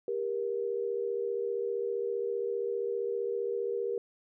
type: tone pair together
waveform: sine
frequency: 397.7 / 472.9 Hz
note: G4 / A#4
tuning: +25 / +25 cents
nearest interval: minor third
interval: 300 cents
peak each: -33 / -32 dBFS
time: 0.08-3.98 s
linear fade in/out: 2 ms
effects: none